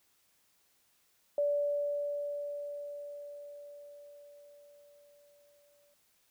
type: tone with exponential decay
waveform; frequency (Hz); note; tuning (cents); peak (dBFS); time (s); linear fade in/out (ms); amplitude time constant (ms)
sine; 579; D5; -25; -26; 1.38-5.94; 2; 990
effects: white hiss -71 dBFS RMS until 6.3 s